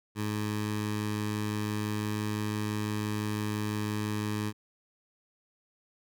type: tone with notch filter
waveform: 15% pulse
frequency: 105.9 Hz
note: G#2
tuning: 34 cents sharp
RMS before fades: -32 dBFS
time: 0.15-4.53 s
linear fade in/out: 50 ms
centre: 570 Hz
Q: 1.8
effects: none